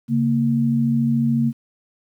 sine tone pair together, 137.6 / 231.4 Hz, C#3 / A#3, -12 / -13 cents, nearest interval major sixth, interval 899 cents, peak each -21 / -17 dBFS, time 0.08-1.53 s, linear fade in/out 50 ms, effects 9-bit

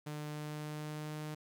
sawtooth tone with pitch glide, 150 to 152.62 Hz, D3 to D#3, +37 to -33 cents, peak -36 dBFS, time 0.06-1.35 s, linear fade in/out 10 ms, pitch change +30 cents, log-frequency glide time 0.21-1.18 s, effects 12-bit

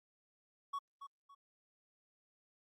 triangle tone with echo, 1118 Hz, C#6, 14 cents sharp, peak -35 dBFS, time 0.73-0.79 s, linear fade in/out 10 ms, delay 280 ms, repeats 2, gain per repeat -10 dB, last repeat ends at 1.35 s, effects Opus 48 kbps

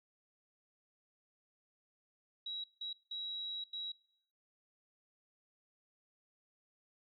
sine tone bursts at uneven times, 3870 Hz, B7, 36 cents flat, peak -39 dBFS, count 4, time 2.46-2.64 / 2.81-2.93 / 3.11-3.64 / 3.73-3.92 s, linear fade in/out 5 ms, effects noise-tail reverb RT60 0.7 s tail -22 dB re dry

